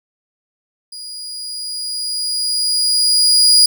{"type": "tone with level ramp", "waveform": "35% pulse", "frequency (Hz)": 4889, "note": "D#8", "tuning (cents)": -31, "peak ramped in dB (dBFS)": [-28, -5], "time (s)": [0.92, 3.66], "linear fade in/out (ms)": 5, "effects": []}